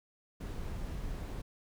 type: noise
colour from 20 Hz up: brown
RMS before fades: -39 dBFS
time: 0.4-1.42 s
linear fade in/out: 10 ms
effects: none